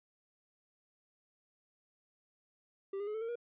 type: tone with pitch steps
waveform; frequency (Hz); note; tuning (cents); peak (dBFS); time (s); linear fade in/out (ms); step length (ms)
triangle; 392 / 407.5 / 423.5 / 440.3 / 457.6 / 475.7; G4 / G#4 / G#4 / A4 / A#4 / A#4; 0 / -33 / +34 / +1 / -32 / +35; -34; 2.93-3.356; 5; 71
effects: resampled to 8000 Hz